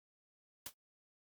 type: noise with exponential decay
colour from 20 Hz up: white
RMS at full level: -39 dBFS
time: 0.66-0.74 s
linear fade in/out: 2 ms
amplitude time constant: 17 ms
effects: Opus 48 kbps